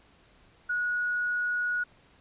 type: tone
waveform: sine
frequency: 1457 Hz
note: F#6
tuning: 27 cents flat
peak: -26 dBFS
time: 0.69-1.84 s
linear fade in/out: 10 ms
effects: pink hiss -60 dBFS RMS until 2.2 s + resampled to 8000 Hz